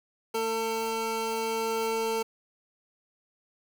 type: tone pair together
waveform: 25% pulse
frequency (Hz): 224.5 / 449.5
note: A3 / A4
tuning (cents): +35 / +37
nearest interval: octave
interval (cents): 1202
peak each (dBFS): -34 / -24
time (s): 0.34-2.23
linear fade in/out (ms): 10
effects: 9-bit